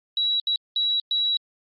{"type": "tone bursts at uneven times", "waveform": "sine", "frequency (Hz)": 3896, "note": "B7", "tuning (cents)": -24, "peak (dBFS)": -20, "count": 4, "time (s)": [[0.17, 0.4], [0.47, 0.56], [0.76, 1], [1.11, 1.37]], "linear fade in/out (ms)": 2, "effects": ["Opus 48 kbps"]}